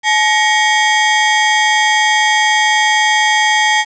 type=ring-modulated tone; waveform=30% pulse; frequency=1371 Hz; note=F6; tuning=32 cents flat; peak=-4 dBFS; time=0.03-3.85 s; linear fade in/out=50 ms; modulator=514 Hz; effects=resampled to 16000 Hz + 7-bit